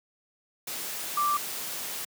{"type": "tone in noise", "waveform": "sine", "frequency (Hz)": 1174.7, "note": "D6", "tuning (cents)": 0, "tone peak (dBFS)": -23, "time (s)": [1.17, 1.37], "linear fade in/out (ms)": 5, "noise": "white", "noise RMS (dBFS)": -35, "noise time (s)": [0.67, 2.05], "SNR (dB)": 9, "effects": ["high-pass 150 Hz 12 dB/octave"]}